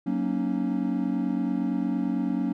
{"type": "chord", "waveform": "triangle", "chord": "D# minor seventh", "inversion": "first", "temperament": "equal with one note detuned", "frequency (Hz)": [185, 233.1, 277.2, 306.1], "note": ["F#3", "A#3", "C#4", "D#4"], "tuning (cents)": [0, 0, 0, -28], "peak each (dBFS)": [-28, -27, -26, -32], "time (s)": [0.06, 2.53], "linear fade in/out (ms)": 10, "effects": []}